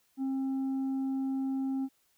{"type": "tone with tanh clipping", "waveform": "triangle", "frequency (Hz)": 267.3, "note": "C4", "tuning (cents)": 37, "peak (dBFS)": -30, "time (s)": [0.17, 1.89], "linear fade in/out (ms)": 50, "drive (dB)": 8, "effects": ["white hiss -71 dBFS RMS until 2.17 s"]}